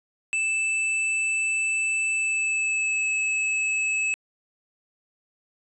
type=tone with pitch glide; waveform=square; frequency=2637 to 2596 Hz; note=E7 to E7; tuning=0 to -27 cents; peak=-23 dBFS; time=0.33-4.14 s; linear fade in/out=0 ms; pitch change=-27 cents; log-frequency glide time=2.13-3.08 s; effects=resampled to 24000 Hz

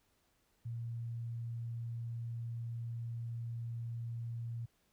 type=tone; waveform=sine; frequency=116.7 Hz; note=A#2; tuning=2 cents sharp; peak=-38 dBFS; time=0.65-4.66 s; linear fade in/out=10 ms; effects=pink hiss -75 dBFS RMS until 4.92 s

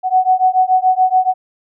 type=beating tone pair; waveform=sine; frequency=741 / 748 Hz; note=F#5 / F#5; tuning=+2 / +19 cents; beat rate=7 Hz; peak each=-13 dBFS; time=0.03-1.34 s; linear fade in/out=50 ms; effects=none

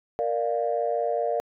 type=chord; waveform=sine; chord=Bb major; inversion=none; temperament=equal with one note detuned; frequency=466.2 / 593.5 / 698.5 Hz; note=Bb4 / D5 / F5; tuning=0 / +18 / 0 cents; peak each=-27 dBFS; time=0.19-1.4 s; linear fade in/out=0 ms; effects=tanh soft clip ceiling -14 dBFS

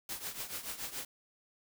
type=noise with tremolo; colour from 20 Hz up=white; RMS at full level=-38 dBFS; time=0.09-1.05 s; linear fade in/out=2 ms; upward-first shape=triangle; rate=7 Hz; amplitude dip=80%; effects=none

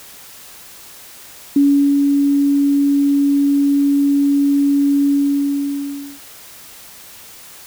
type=tone with ADSR envelope; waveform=sine; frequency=282.4 Hz; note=C#4; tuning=32 cents sharp; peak=-8 dBFS; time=1.56-6.2 s; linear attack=4 ms; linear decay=390 ms; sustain=-3 dB; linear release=1100 ms; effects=white hiss -39 dBFS RMS until 7.66 s

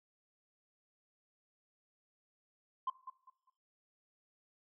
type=tone with echo; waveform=sine; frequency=1043 Hz; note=C6; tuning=6 cents flat; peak=-31 dBFS; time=2.87-2.9 s; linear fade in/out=5 ms; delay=200 ms; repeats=3; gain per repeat=-12 dB; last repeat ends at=3.5 s; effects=noise-tail reverb RT60 0.6 s tail -18 dB re dry + tanh soft clip ceiling -29 dBFS

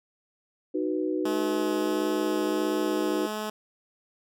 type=chord; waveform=sine; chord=B major; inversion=first; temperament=just; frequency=308.7 / 370.4 / 493.9 Hz; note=D#4 / F#4 / B4; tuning=-14 / +2 / 0 cents; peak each=-28 / -29 / -33 dBFS; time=0.74-3.27 s; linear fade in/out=10 ms
type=tone with vibrato; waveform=10% pulse; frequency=212.9 Hz; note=G#3; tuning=43 cents sharp; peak=-22 dBFS; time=1.25-3.5 s; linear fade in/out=5 ms; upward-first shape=sine; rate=1.5 Hz; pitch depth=8 cents each way
effects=none

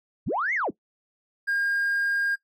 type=linear two-way sweep; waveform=sine; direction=up then down; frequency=46.89 to 2217 to 112 Hz; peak=-23 dBFS; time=0.26-0.71 s; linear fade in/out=20 ms; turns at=0.54 s
type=tone; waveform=triangle; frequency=1615 Hz; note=G#6; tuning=49 cents flat; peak=-20 dBFS; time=1.47-2.36 s; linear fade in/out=20 ms
effects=noise-tail reverb RT60 0.1 s tail -19 dB re dry + tanh soft clip ceiling -16 dBFS

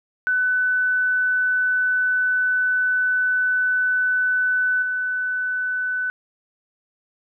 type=tone with level steps; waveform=sine; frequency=1500 Hz; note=F#6; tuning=23 cents sharp; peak=-17 / -21 dBFS; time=0.27-6.1 s; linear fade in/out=0 ms; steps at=4.82 s; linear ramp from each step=5 ms; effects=none

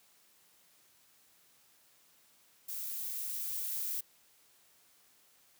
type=noise with level ramp; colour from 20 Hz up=violet; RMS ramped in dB=-40 to -36 dBFS; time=2.68-4.01 s; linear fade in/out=10 ms; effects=white hiss -66 dBFS RMS until 5.59 s + high-pass 80 Hz 12 dB/octave

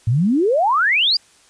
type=exponential sweep; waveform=sine; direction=up; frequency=104.3 to 4956 Hz; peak=-13 dBFS; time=0.07-1.17 s; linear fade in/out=5 ms; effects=white hiss -52 dBFS RMS until 1.49 s + resampled to 22050 Hz

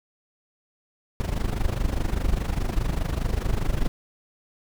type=noise with amplitude modulation; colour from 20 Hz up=brown; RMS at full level=-21 dBFS; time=1.2-3.88 s; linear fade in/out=0 ms; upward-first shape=sine; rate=24.9 Hz; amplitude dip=80%; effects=none

